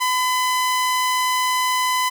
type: tone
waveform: sawtooth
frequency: 1009 Hz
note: B5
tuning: 37 cents sharp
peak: -14 dBFS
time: 0-2.1 s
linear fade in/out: 20 ms
effects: none